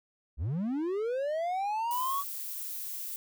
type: linear sweep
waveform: triangle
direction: up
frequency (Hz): 56 to 1148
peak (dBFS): -27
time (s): 0.37-2.24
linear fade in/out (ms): 50
type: noise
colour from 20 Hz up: violet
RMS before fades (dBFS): -38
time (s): 1.91-3.16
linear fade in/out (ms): 0
effects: none